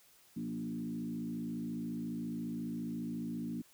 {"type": "tone with frequency modulation", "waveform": "sine", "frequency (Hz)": 235.3, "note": "A#3", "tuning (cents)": 16, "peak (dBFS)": -36, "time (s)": [0.36, 3.62], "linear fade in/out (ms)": 10, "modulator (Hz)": 54.5, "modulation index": 1.2, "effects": ["white hiss -64 dBFS RMS until 3.73 s"]}